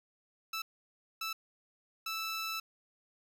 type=tone bursts at uneven times; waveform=15% pulse; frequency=1318.5 Hz; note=E6; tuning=in tune; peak=-29 dBFS; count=3; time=0.53-0.62 / 1.21-1.33 / 2.06-2.6 s; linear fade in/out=5 ms; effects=none